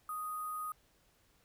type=tone with sample-and-hold; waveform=sine; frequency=1244.5 Hz; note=D#6; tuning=in tune; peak=-37 dBFS; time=0.09-0.72 s; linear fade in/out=2 ms; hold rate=11025 Hz; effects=pink hiss -70 dBFS RMS until 1.44 s